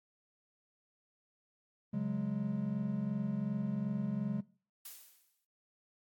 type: chord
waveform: triangle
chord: C# suspended fourth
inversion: none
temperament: equal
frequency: 138.59 / 185 / 207.7 Hz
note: C#3 / F#3 / G#3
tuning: 0 / 0 / 0 cents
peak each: -37 / -36 / -33 dBFS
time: 1.93-4.41 s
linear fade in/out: 10 ms
type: noise with exponential decay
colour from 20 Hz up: blue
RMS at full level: -44 dBFS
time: 4.85-5.45 s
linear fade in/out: 5 ms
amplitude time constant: 130 ms
effects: noise-tail reverb RT60 0.4 s tail -21 dB re dry + AAC 64 kbps